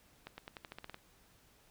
accelerating click train, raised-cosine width 0.3 ms, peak -29 dBFS, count 10, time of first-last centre 0.27-0.944 s, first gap 110 ms, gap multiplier 0.9, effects pink hiss -66 dBFS RMS until 1.7 s

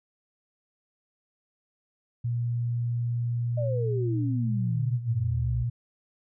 sine tone, 119.1 Hz, A#2, 38 cents sharp, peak -25 dBFS, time 2.24-5.7 s, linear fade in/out 10 ms
sine exponential sweep, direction down, 617 to 59.3 Hz, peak -29 dBFS, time 3.57-5.64 s, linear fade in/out 10 ms
effects none

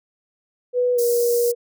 sine tone with pitch glide, 493.9 to 476.5 Hz, B4 to A#4, 0 to +38 cents, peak -16 dBFS, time 0.73-1.55 s, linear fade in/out 50 ms, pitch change -62 cents, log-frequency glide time 0.94-1 s
white high-pass noise, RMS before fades -29 dBFS, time 0.98-1.52 s, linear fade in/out 10 ms, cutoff 4800 Hz, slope 48 dB/octave
effects none

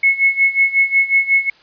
sine tone with tremolo, 2189 Hz, C#7, 22 cents flat, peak -8 dBFS, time 0.03-1.5 s, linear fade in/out 5 ms, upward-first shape sine, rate 5.5 Hz, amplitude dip 85%, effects white hiss -49 dBFS RMS until 1.62 s + resampled to 11025 Hz

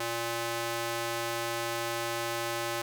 square tone with high-pass filter, 116.54 Hz, A#2, in tune, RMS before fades -33 dBFS, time 0-2.82 s, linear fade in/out 5 ms, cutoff 470 Hz, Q 0.6, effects none

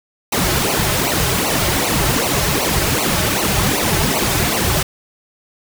pink noise with flanger, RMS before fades -17 dBFS, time 0.32-4.83 s, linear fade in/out 5 ms, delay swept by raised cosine 0.57 to 4.27 ms, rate 2.6 Hz, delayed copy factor -0.95, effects none

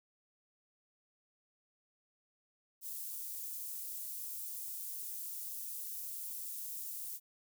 white high-pass noise, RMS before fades -43 dBFS, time 2.81-7.2 s, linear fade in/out 50 ms, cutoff 10000 Hz, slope 12 dB/octave, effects none

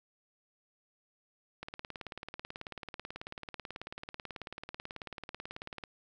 click train, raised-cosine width 0.3 ms, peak -25 dBFS, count 78, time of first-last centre 1.63-5.838 s, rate 18.3 Hz, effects none

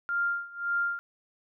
sine tone with tremolo, 1396.9 Hz, F6, in tune, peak -24 dBFS, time 0.09-0.99 s, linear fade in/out 0 ms, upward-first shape sine, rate 1.8 Hz, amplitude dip 90%, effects none

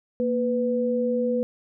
sine tone pair together, 233.8 / 496.4 Hz, A#3 / B4, +5 / +9 cents, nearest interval octave + minor second, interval 1304 cents, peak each -25 / -23 dBFS, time 0.2-1.43 s, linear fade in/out 0 ms, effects none

